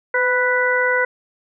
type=harmonic tone with a mistuned harmonic; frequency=493.9 Hz; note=B4; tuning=in tune; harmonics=1 / 2 / 3 / 4; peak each=-20 / -24 / -19 / -21 dBFS; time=0.14-1.05 s; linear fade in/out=5 ms; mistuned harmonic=1; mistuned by=+33 cents; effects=none